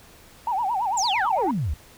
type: tone with vibrato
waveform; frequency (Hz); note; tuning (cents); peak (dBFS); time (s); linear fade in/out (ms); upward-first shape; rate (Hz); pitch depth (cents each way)
sine; 856; A5; -48; -21; 0.47-1.51; 2; sine; 8.9; 230
type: exponential sweep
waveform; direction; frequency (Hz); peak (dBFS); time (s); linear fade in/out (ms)
sine; down; 7680 to 61.74; -22; 0.97-1.74; 5
effects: tanh soft clip ceiling -14 dBFS + pink hiss -50 dBFS RMS until 1.97 s